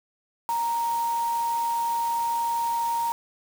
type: tone in noise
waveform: sine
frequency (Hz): 932.3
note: A#5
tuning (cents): 0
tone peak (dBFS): -23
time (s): 0.49-3.12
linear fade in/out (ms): 0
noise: white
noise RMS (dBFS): -40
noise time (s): 0.49-3.12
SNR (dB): +14
effects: none